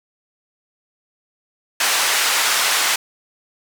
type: band-pass noise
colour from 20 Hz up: pink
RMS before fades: -18 dBFS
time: 1.8-2.96 s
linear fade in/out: 5 ms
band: 1100 to 11000 Hz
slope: 12 dB/octave
effects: none

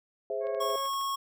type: chord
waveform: sine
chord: Ab augmented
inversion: none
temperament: equal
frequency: 415.3 / 523.3 / 659.3 Hz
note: Ab4 / C5 / E5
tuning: 0 / 0 / 0 cents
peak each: -34 dBFS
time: 0.3-0.76 s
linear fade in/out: 2 ms
type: harmonic tone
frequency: 547 Hz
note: C#5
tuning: 23 cents flat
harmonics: 1 / 2 / 3 / 4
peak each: -37 / -45 / -52 / -55 dBFS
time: 0.4-0.9 s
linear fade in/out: 50 ms
type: click train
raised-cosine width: 0.3 ms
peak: -36 dBFS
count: 8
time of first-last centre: 0.47-1.013 s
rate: 12.9 Hz
type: tone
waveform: square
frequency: 1096 Hz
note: C#6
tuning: 20 cents flat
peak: -30 dBFS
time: 0.6-1.16 s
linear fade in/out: 10 ms
effects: none

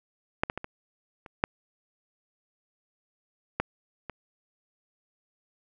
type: clicks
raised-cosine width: 0.5 ms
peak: -8 / -15 / -18 / -21 / -29 / -7 / -10 / -21 dBFS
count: 8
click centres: 0.435 / 0.499 / 0.576 / 0.644 / 1.262 / 1.439 / 3.6 / 4.097 s
effects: none

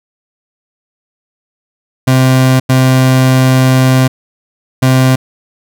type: tone bursts at uneven times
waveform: 30% pulse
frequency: 130 Hz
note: C3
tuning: 11 cents flat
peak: -3 dBFS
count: 3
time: 2.07-2.6 / 2.69-4.08 / 4.82-5.16 s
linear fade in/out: 10 ms
effects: none

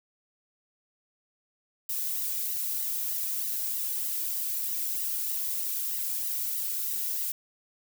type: noise with flanger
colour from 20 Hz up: violet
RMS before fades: -31 dBFS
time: 1.89-7.32 s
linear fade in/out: 5 ms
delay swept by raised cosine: 1 to 2.1 ms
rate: 3.2 Hz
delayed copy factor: +0.7
effects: none

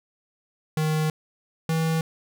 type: tone pair in turn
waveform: square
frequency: 155.56 / 161.58 Hz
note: D#3 / E3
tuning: 0 / -34 cents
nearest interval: minor second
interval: 66 cents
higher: second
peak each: -22 dBFS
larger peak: neither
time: 0.77-1.1 / 1.69-2.01 s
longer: first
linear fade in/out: 2 ms
effects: none

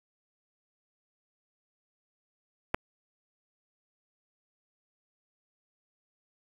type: clicks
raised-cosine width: 0.5 ms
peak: -29 / -10 dBFS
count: 2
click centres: 2.742 / 2.745 s
effects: 8-bit

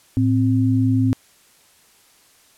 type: tone pair together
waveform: sine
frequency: 110 / 261.3 Hz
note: A2 / C4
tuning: 0 / -2 cents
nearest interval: octave + minor third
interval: 1498 cents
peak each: -17 dBFS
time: 0.17-1.13 s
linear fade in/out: 0 ms
effects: white hiss -54 dBFS RMS until 2.57 s + low-pass 12000 Hz 12 dB/octave

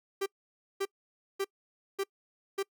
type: tone bursts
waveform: 45% pulse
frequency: 392 Hz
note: G4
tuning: in tune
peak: -29 dBFS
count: 5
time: 0.21-2.63 s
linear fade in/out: 10 ms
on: 52 ms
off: 540 ms
effects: noise-tail reverb RT60 0.1 s tail -25 dB re dry

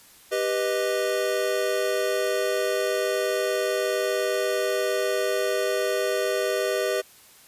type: chord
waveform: square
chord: G augmented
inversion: none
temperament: equal with one note detuned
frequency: 393.6 / 493.9 / 622.3 Hz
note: G4 / B4 / D#5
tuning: +7 / 0 / 0 cents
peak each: -28 dBFS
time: 0.31-7.02 s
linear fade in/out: 20 ms
effects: white hiss -52 dBFS RMS until 7.47 s + resampled to 32000 Hz

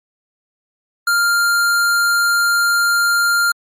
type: tone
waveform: square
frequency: 1397 Hz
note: F6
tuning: in tune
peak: -13 dBFS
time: 1.07-3.52 s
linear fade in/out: 5 ms
effects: MP3 64 kbps

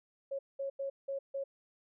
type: tone bursts at uneven times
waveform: sine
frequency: 549 Hz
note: C#5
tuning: 17 cents flat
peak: -34 dBFS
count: 5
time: 0.31-0.39 / 0.59-0.7 / 0.79-0.9 / 1.08-1.19 / 1.34-1.44 s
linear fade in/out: 10 ms
effects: none

